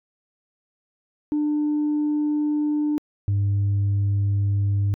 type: tone pair in turn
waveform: sine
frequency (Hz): 298.4 / 100.39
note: D4 / G2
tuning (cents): +28 / +42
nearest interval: octave + perfect fifth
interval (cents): 1886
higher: first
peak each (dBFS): -18 / -16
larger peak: second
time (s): 1.32-2.98 / 3.28-4.94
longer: neither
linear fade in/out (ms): 0
effects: tanh soft clip ceiling -17 dBFS